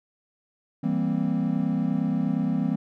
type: chord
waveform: triangle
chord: C dominant seventh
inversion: first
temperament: equal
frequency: 164.81 / 196 / 233.1 / 261.6 Hz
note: E3 / G3 / Bb3 / C4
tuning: 0 / 0 / 0 / 0 cents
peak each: -26 dBFS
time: 0.83-2.76 s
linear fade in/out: 10 ms
effects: none